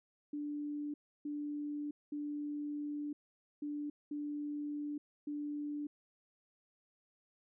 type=tone bursts at uneven times; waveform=sine; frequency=293.7 Hz; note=D4; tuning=in tune; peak=-37 dBFS; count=6; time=0.33-0.94 / 1.25-1.91 / 2.12-3.13 / 3.62-3.9 / 4.11-4.98 / 5.27-5.87 s; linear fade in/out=5 ms; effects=none

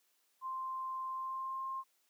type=tone with pitch glide; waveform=sine; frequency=1046.5 to 1061.7 Hz; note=C6 to C6; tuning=0 to +25 cents; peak=-37 dBFS; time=0.41-1.84 s; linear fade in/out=50 ms; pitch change=+25 cents; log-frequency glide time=1.08-1.67 s; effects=white hiss -75 dBFS RMS until 2.09 s + high-pass 300 Hz 12 dB/octave

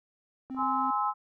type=clicks; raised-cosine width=1 ms; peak=-36 dBFS; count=4; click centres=0.499 / 0.547 / 0.59 / 0.627 s
type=tone; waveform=triangle; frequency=261.6 Hz; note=C4; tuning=in tune; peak=-32 dBFS; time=0.5-0.91 s; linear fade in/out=10 ms
type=chord; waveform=sine; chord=Ab augmented; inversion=none; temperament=just; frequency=830.6 / 1038.3 / 1297.8 Hz; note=Ab5 / C6 / E6; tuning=0 / -14 / -27 cents; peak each=-30 dBFS; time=0.56-1.14 s; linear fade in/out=50 ms
effects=none

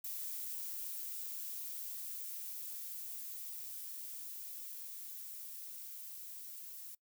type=noise with level ramp; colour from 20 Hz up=violet; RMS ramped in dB=-42 to -49 dBFS; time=0.04-6.95 s; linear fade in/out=5 ms; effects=noise-tail reverb RT60 0.1 s tail -22 dB re dry

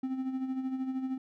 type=tone with tremolo; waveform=triangle; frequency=261.6 Hz; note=C4; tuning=in tune; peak=-27 dBFS; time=0.03-1.18 s; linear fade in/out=5 ms; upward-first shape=sine; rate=13 Hz; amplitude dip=55%; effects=none

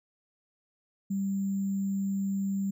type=tone with sample-and-hold; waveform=sine; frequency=196 Hz; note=G3; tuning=in tune; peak=-27 dBFS; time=1.1-2.71 s; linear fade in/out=10 ms; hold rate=7350 Hz; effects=none

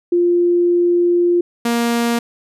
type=tone pair in turn; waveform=sine / sawtooth; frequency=349.2 / 235.2 Hz; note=F4 / A#3; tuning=0 / +16 cents; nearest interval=perfect fifth; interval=684 cents; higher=first; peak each=-11 dBFS; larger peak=neither; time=0.12-1.41 / 1.65-2.19 s; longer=first; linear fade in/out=5 ms; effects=resampled to 32000 Hz

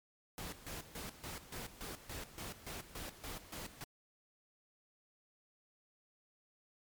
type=noise with tremolo; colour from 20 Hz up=pink; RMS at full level=-45 dBFS; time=0.38-3.84 s; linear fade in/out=0 ms; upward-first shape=square; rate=3.5 Hz; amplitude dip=75%; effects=MP3 96 kbps

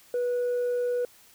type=tone; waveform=sine; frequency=489 Hz; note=B4; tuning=17 cents flat; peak=-22 dBFS; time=0.14-1.05 s; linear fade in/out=2 ms; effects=tanh soft clip ceiling -23 dBFS + white hiss -56 dBFS RMS until 1.34 s

